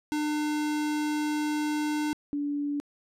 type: tone pair in turn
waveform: square / sine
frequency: 300 / 288.8 Hz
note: D4 / D4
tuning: +37 / -29 cents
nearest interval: minor second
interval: 66 cents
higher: first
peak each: -27 dBFS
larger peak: neither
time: 0.12-2.13 / 2.33-2.8 s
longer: first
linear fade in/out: 0 ms
effects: low-pass 11000 Hz 12 dB/octave